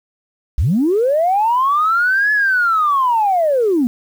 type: linear two-way sweep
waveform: sine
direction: up then down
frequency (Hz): 48.82 to 1722 to 226.2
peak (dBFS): -11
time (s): 0.58-3.87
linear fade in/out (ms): 0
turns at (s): 2.32
effects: tanh soft clip ceiling -7 dBFS + 7-bit